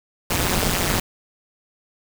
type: noise with amplitude modulation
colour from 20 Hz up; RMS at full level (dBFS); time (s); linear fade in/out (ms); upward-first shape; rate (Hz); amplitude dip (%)
pink; -17; 0.3-1; 5; sine; 180; 100
effects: none